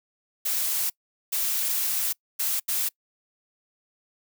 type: noise bursts at uneven times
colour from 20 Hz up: blue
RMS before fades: -26 dBFS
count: 4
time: 0.45-0.9 / 1.32-2.13 / 2.39-2.6 / 2.68-2.89 s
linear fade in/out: 10 ms
effects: noise-tail reverb RT60 0.1 s tail -25 dB re dry